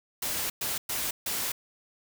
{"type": "noise bursts at uneven times", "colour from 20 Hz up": "white", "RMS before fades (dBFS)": -31, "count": 4, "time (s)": [[0.22, 0.5], [0.61, 0.78], [0.89, 1.11], [1.26, 1.52]], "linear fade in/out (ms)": 5, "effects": []}